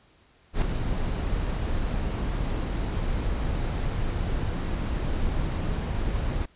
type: noise with ADSR envelope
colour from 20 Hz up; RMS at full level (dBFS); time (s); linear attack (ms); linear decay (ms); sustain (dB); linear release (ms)
brown; -20; 0.53-6.46; 89; 7; -7; 11
effects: pink hiss -60 dBFS RMS until 6.55 s + resampled to 8000 Hz